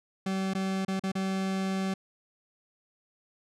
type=tone with dropouts; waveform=40% pulse; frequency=191.4 Hz; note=G3; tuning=41 cents flat; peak=-27 dBFS; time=0.26-1.94 s; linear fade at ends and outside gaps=5 ms; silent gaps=0.536-0.549 / 0.85-0.881 / 0.996-1.036 / 1.118-1.152 s; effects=low-pass 8000 Hz 12 dB/octave